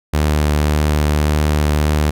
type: tone with vibrato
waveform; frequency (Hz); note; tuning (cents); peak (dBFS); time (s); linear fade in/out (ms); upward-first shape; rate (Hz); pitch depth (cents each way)
sawtooth; 75.1; D2; +39; -9; 0.13-2.11; 10; triangle; 1.8; 13
effects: none